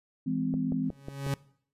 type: chord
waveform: sine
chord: E augmented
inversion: none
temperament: just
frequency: 164.81 / 206 / 257.5 Hz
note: E3 / G#3 / B#3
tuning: 0 / -14 / -28 cents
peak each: -33 / -34 / -29 dBFS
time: 0.26-0.9 s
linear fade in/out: 10 ms
type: click train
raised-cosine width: 2 ms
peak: -24 dBFS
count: 5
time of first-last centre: 0.54-1.266 s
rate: 5.51 Hz
type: tone with exponential growth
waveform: 40% pulse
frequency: 138.59 Hz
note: C#3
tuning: in tune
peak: -25 dBFS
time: 0.83-1.34 s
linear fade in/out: 2 ms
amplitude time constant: 110 ms
effects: noise-tail reverb RT60 0.6 s tail -21 dB re dry + resampled to 32000 Hz